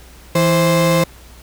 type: tone pair together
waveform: 35% pulse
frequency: 164.81 / 523.2 Hz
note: E3 / C5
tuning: 0 / 0 cents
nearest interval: octave + minor sixth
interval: 2000 cents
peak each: -13 dBFS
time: 0.35-1.04 s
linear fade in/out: 5 ms
effects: added 60 Hz sine -41 dBFS peak until 1.42 s + pink hiss -44 dBFS RMS until 1.42 s